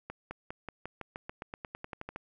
accelerating click train, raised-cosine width 0.5 ms, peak -24 dBFS, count 17, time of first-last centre 0.1-2.161 s, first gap 210 ms, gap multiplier 0.93, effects none

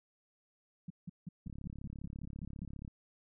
sine tone bursts, 174.3 Hz, F3, 3 cents flat, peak -39 dBFS, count 10, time 0.88-2.64 s, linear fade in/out 5 ms, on 23 ms, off 170 ms
click train, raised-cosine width 5 ms, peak -33 dBFS, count 50, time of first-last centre 1.47-2.878 s, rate 34.8 Hz
effects none

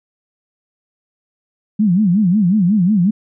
sine tone with vibrato, 193.6 Hz, G3, 21 cents flat, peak -10 dBFS, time 1.79-3.11 s, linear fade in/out 10 ms, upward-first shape sine, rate 5.5 Hz, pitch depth 220 cents each way, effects none

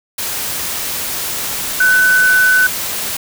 sine tone in noise, 1503 Hz, F#6, 27 cents sharp, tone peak -8 dBFS, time 1.8-2.67 s, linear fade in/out 5 ms, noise white, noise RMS -21 dBFS, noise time 0.18-3.17 s, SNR +10 dB, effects none

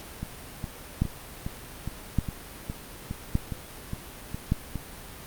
two click trains, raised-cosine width 5 ms, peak -19 / -10 dBFS, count 12 / 4, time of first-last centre 0.23-4.757 / 1.02-4.521 s, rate 2.43 / 0.857 Hz, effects pink hiss -43 dBFS RMS until 5.26 s + Opus 48 kbps

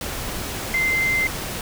sine tone in noise, 2080 Hz, C7, 11 cents flat, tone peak -18 dBFS, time 0.74-1.27 s, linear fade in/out 2 ms, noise pink, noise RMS -29 dBFS, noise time 0.01-1.61 s, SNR +8 dB, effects none

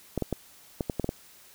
clicks, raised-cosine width 2 ms, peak -14 dBFS, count 8, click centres 0.177 / 0.223 / 0.327 / 0.808 / 0.898 / 0.997 / 1.044 / 1.091 s, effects white hiss -54 dBFS RMS until 1.54 s

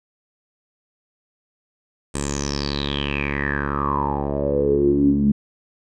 10% pulse tone with low-pass filter sweep, 71 Hz, C#2, 42 cents sharp, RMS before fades -21 dBFS, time 2.14-5.32 s, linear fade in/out 10 ms, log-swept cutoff 8500 to 210 Hz, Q 9.8, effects none

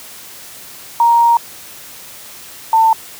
sine tone pair in turn, 936 / 894.6 Hz, A#5 / A5, +7 / +28 cents, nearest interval minor second, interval 79 cents, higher first, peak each -7 dBFS, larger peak neither, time 1-1.37 / 2.73-2.93 s, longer first, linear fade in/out 2 ms, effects white hiss -35 dBFS RMS until 3.19 s + high-pass 60 Hz 12 dB/octave

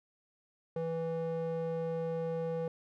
square tone with band-pass filter, 164.4 Hz, E3, 4 cents flat, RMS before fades -35 dBFS, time 0.76-2.68 s, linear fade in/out 2 ms, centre 430 Hz, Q 2.7, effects none

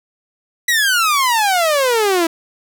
sawtooth exponential sweep, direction down, 1975.5 to 322.4 Hz, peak -9 dBFS, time 0.68-2.27 s, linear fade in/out 5 ms, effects none

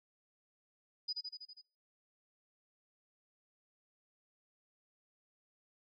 sine tone with echo, 4957 Hz, D#8, 7 cents flat, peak -34 dBFS, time 1.08-1.13 s, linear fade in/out 10 ms, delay 81 ms, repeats 6, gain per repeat -3 dB, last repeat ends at 1.616 s, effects noise-tail reverb RT60 0.4 s tail -24 dB re dry + MP3 48 kbps

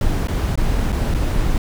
brown noise with dropouts, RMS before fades -18 dBFS, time 0.01-1.58 s, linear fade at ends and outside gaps 2 ms, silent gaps 0.273-0.283 / 0.556-0.575 / 0.921-0.926 / 1.141-1.146 s, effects none

